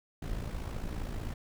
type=noise with amplitude modulation; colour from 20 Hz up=brown; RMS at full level=-34 dBFS; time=0.22-1.34 s; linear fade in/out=5 ms; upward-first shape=sine; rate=55.4 Hz; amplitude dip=60%; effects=none